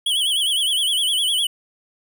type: tone with vibrato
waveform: square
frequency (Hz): 3162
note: G7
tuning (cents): +14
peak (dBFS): -18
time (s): 0.06-1.47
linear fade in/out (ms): 5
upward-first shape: sine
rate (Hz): 9.8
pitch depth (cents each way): 120
effects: none